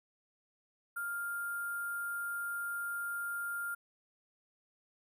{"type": "tone with sample-and-hold", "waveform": "sine", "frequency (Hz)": 1400, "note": "F6", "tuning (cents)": 4, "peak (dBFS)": -35, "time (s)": [0.96, 3.75], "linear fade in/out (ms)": 10, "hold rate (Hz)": 11025, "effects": []}